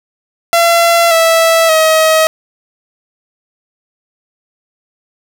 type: tone with pitch steps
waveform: sawtooth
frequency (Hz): 679 / 657 / 635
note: F5 / E5 / D#5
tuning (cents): -49 / -6 / +35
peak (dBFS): -3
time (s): 0.53-2.27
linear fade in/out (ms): 0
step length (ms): 580
effects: none